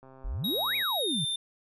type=click train; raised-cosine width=1 ms; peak=-38 dBFS; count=106; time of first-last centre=0.03-0.825 s; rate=132 Hz
type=exponential two-way sweep; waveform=sine; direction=up then down; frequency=33 to 2489 to 129.4 Hz; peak=-30 dBFS; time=0.24-1.25 s; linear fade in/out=10 ms; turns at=0.76 s
type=tone with pitch glide; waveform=square; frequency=3798 to 3585 Hz; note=A#7 to A7; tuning=+32 to +32 cents; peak=-29 dBFS; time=0.44-1.36 s; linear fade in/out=5 ms; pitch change=-100 cents; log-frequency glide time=0.97-1.16 s
effects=none